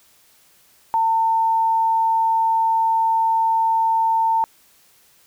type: tone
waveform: sine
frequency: 900 Hz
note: A5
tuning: 39 cents sharp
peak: -15 dBFS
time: 0.94-4.44 s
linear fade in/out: 0 ms
effects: white hiss -55 dBFS RMS until 5.26 s